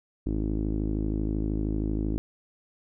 sawtooth tone with low-pass filter, 52.9 Hz, G#1, 33 cents sharp, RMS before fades -28 dBFS, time 0.26-2.18 s, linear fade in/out 0 ms, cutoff 310 Hz, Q 4, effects none

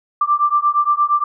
sine beating tone pair, 1174.7 / 1183.3 Hz, D6 / D6, 0 / +13 cents, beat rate 8.6 Hz, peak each -16 dBFS, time 0.21-1.24 s, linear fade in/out 5 ms, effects none

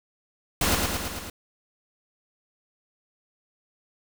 pink noise with echo, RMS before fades -23 dBFS, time 0.61-0.75 s, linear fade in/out 2 ms, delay 110 ms, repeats 5, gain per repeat -3 dB, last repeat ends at 1.3 s, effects none

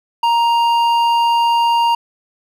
triangle tone with hard clipping, 935 Hz, A#5, 5 cents sharp, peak -13 dBFS, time 0.23-1.95 s, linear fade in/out 5 ms, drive 12 dB, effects none

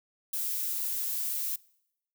violet noise, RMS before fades -32 dBFS, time 0.33-1.56 s, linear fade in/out 5 ms, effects noise-tail reverb RT60 0.8 s tail -24 dB re dry

